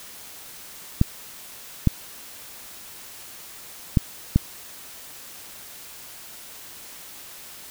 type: clicks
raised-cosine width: 5 ms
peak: -3 dBFS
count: 4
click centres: 1.014 / 1.873 / 3.972 / 4.36 s
effects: white hiss -42 dBFS RMS until 7.7 s